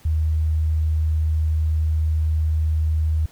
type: tone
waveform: sine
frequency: 78.4 Hz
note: D#2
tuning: 14 cents sharp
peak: -17 dBFS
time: 0.05-3.26 s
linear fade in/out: 5 ms
effects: pink hiss -52 dBFS RMS until 3.31 s